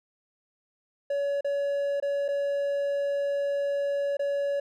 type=tone with dropouts; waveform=triangle; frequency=565 Hz; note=C#5; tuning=33 cents sharp; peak=-23 dBFS; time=1.1-4.6 s; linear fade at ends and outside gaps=5 ms; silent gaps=1.409-1.445 / 2.001-2.024 / 2.282-2.286 / 4.17-4.193 s; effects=none